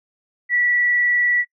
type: tone with vibrato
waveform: sine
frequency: 1948 Hz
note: B6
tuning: 24 cents flat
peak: -15 dBFS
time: 0.49-1.45 s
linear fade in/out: 50 ms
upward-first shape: square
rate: 20 Hz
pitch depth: 13 cents each way
effects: noise-tail reverb RT60 0.1 s tail -24 dB re dry